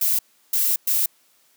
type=noise bursts at uneven times; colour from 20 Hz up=violet; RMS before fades=-20 dBFS; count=3; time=0.01-0.19 / 0.53-0.76 / 0.87-1.06 s; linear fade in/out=5 ms; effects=white hiss -60 dBFS RMS until 1.56 s + high-pass 200 Hz 12 dB/octave